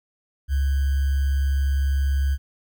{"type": "tone with sample-and-hold", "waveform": "sine", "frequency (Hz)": 68.8, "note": "C#2", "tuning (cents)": -12, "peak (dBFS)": -18, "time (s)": [0.48, 2.38], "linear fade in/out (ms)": 50, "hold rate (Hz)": 1575, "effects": []}